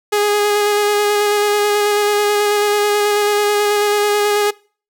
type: tone with vibrato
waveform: sawtooth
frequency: 414.1 Hz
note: G#4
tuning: 5 cents flat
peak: -9 dBFS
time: 0.12-4.51 s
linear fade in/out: 10 ms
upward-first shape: square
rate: 9.2 Hz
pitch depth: 12 cents each way
effects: noise-tail reverb RT60 0.4 s tail -23 dB re dry